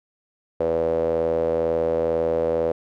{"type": "tone with band-pass filter", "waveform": "sawtooth", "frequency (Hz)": 82.1, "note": "E2", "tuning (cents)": -6, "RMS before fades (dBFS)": -22, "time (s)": [0.6, 2.72], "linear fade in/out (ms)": 5, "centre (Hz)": 520, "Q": 8.5, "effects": []}